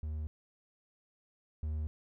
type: tone pair in turn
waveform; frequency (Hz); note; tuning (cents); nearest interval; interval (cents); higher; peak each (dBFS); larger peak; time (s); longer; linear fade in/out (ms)
triangle; 77 / 77; D#2 / D#2; -17 / -17; unison; 0; neither; -33 / -31; second; 0.03-0.27 / 1.63-1.87; neither; 0
effects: none